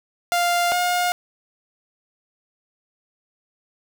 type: tone pair in turn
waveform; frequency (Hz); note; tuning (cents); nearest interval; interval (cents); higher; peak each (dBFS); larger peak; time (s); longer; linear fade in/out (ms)
sawtooth; 698.5 / 712.8; F5 / F5; 0 / +35; unison; 35; second; -14 / -15; first; 0.32-0.72 / 0.72-1.12; neither; 0
effects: none